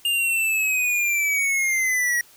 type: linear sweep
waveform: square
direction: down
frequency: 2822 to 1900 Hz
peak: -20 dBFS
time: 0.05-2.21 s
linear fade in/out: 2 ms
effects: white hiss -52 dBFS RMS until 2.36 s